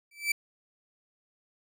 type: tone with exponential growth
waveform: 40% pulse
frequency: 2322 Hz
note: D7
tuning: 20 cents flat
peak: -21 dBFS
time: 0.11-0.32 s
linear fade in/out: 5 ms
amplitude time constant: 45 ms
effects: none